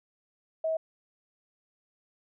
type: tone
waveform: sine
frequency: 642 Hz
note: E5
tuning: 46 cents flat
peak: -26 dBFS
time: 0.64-0.77 s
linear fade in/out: 5 ms
effects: none